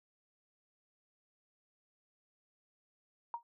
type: tone with exponential decay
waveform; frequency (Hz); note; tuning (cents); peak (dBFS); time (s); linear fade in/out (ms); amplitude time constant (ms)
sine; 939; A#5; +12; -32; 3.34-3.43; 1; 19
effects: none